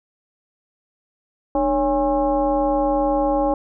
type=tone with frequency modulation; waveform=sine; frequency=559 Hz; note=C#5; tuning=14 cents sharp; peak=-16 dBFS; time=1.55-3.54 s; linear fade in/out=2 ms; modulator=259 Hz; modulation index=1.3; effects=none